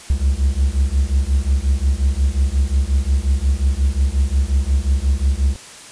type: beating tone pair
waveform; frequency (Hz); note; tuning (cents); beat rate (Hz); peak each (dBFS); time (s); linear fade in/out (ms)
triangle; 65.41 / 71.01; C2 / C#2; 0 / +42; 5.6; -15; 0.1-5.56; 0
effects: white hiss -38 dBFS RMS until 5.91 s + resampled to 22050 Hz